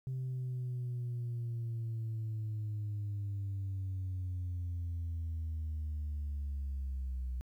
sine linear sweep, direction down, 130.81 to 61.74 Hz, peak -33 dBFS, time 0.07-7.41 s, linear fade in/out 0 ms, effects tanh soft clip ceiling -33 dBFS + 12-bit

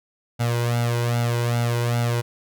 sawtooth tone with flanger, 118.9 Hz, A#2, 35 cents sharp, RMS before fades -22 dBFS, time 0.39-2.22 s, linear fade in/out 20 ms, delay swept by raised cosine 1.4 to 2.04 ms, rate 2.5 Hz, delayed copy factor +0.75, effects none

